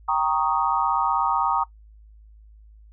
sine chord, Eb dominant seventh, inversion first, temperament equal, 784 / 932.3 / 1108.7 / 1244.5 Hz, G5 / Bb5 / Db6 / Eb6, 0 / 0 / 0 / 0 cents, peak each -26 / -23 / -27 / -25 dBFS, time 0.08-1.64 s, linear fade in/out 10 ms, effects noise-tail reverb RT60 0.1 s tail -19 dB re dry + added 53 Hz sine -46 dBFS peak until 2.92 s

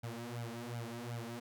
sawtooth tone with flanger, 118.1 Hz, A#2, 23 cents sharp, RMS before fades -43 dBFS, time 0.03-1.4 s, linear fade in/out 10 ms, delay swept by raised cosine 1.3 to 5.4 ms, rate 2.7 Hz, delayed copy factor +0.95, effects none

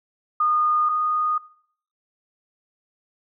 sine tone pair in turn, 1224 / 1233.2 Hz, D#6 / D#6, -29 / -16 cents, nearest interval unison, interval 13 cents, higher second, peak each -17 / -20 dBFS, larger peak first, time 0.4-0.89 / 0.89-1.38 s, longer neither, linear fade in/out 5 ms, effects noise-tail reverb RT60 0.6 s tail -20 dB re dry

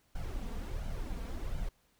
brown noise with flanger, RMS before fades -37 dBFS, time 0.15-1.69 s, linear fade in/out 5 ms, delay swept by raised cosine 1.3 to 4.4 ms, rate 1.4 Hz, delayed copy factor +0.6, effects pink hiss -71 dBFS RMS until 1.99 s

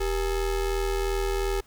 square ring-modulated tone, 216.4 Hz, A3, 29 cents flat, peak -22 dBFS, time 0-1.61 s, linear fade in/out 10 ms, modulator 175 Hz, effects pink hiss -59 dBFS RMS until 1.66 s

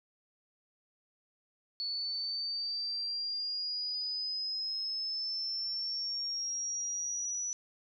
sine exponential sweep, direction up, 4435 to 5920 Hz, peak -33 dBFS, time 1.8-7.53 s, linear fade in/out 0 ms, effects none

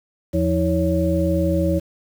sine tone cluster, 81.6 / 173.1 / 323.6 / 558 Hz, E2 / F3 / E4 / C#5, -17 / -15 / -32 / +11 cents, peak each -22 dBFS, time 0.33-1.8 s, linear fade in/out 20 ms, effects 7-bit

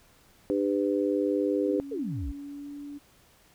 harmonic tone, 100 Hz, G2, 35 cents sharp, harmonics 3 / 4 / 5, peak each -27 / -28 / -29 dBFS, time 0.5-1.8 s, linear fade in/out 0 ms
sine tone with pitch glide, 279.5 to 287.7 Hz, C#4 to D4, +14 to -36 cents, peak -37 dBFS, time 1.65-2.99 s, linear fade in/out 20 ms, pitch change +50 cents, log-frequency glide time 1.93-2.76 s
sine exponential sweep, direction down, 493.3 to 50 Hz, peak -30 dBFS, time 1.91-2.32 s, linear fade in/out 10 ms
effects pink hiss -60 dBFS RMS until 3.54 s

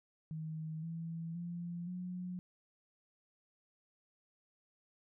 sine tone with pitch steps, 157.9 / 165.08 / 172.59 / 180.44 Hz, D#3 / E3 / F3 / F#3, +26 / +3 / -20 / -43 cents, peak -39 dBFS, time 0.31-2.39 s, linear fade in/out 0 ms, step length 520 ms, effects none

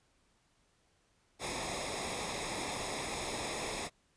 pink noise with comb filter, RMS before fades -38 dBFS, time 1.39-3.9 s, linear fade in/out 50 ms, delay 0.67 ms, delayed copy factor -0.7, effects pink hiss -72 dBFS RMS until 4.16 s + resampled to 22050 Hz

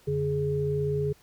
sine tone cluster, 90.2 / 145.3 / 417 Hz, F#2 / D3 / G#4, -44 / -18 / +7 cents, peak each -36 / -28 / -27 dBFS, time 0.07-1.13 s, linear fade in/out 10 ms, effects pink hiss -59 dBFS RMS until 1.22 s

